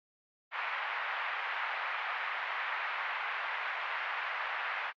white band-pass noise, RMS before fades -36 dBFS, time 0.51-4.93 s, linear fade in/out 50 ms, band 800 to 2300 Hz, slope 24 dB/octave, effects low-pass 4000 Hz 12 dB/octave + AAC 64 kbps

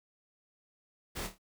pink noise with echo, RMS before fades -39 dBFS, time 1.15-1.28 s, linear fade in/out 20 ms, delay 26 ms, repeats 4, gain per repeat -7 dB, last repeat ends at 1.384 s, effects none

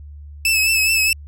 sawtooth tone with vibrato, 2611 Hz, E7, 17 cents flat, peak -11 dBFS, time 0.45-1.13 s, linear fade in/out 2 ms, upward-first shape triangle, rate 4.8 Hz, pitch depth 47 cents each way, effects added 73 Hz sine -34 dBFS peak until 1.27 s

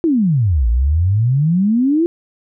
sine exponential two-way sweep, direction down then up, 349.2 to 55 to 349.2 Hz, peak -11 dBFS, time 0.04-2.06 s, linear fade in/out 0 ms, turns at 0.68 s, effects none

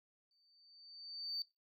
sine tone with exponential growth, 4583 Hz, D8, 43 cents flat, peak -35 dBFS, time 0.31-1.42 s, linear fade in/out 1 ms, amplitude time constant 240 ms, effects noise-tail reverb RT60 0.2 s tail -18 dB re dry + tanh soft clip ceiling -33 dBFS

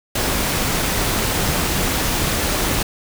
pink noise with amplitude modulation, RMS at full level -18 dBFS, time 0.15-2.83 s, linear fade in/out 5 ms, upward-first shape sine, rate 215 Hz, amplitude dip 40%, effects none

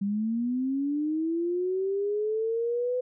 sine linear sweep, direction up, 195.7 to 505 Hz, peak -25 dBFS, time 0.01-3.01 s, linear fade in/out 10 ms, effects none

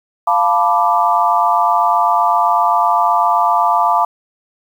sine chord, B half-diminished seventh, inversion second, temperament equal, 698.5 / 880 / 987.8 / 1174.7 Hz, F5 / A5 / B5 / D6, 0 / 0 / 0 / 0 cents, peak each -16 dBFS, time 0.27-4.05 s, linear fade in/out 5 ms, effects 7-bit

